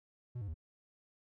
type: tone with pitch steps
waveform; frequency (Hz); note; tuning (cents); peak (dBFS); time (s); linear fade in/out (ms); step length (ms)
triangle; 122.4 / 100.9 / 78.8; B2 / G#2 / D#2; -15 / -49 / +23; -36; 0.35-0.542; 10; 64
effects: none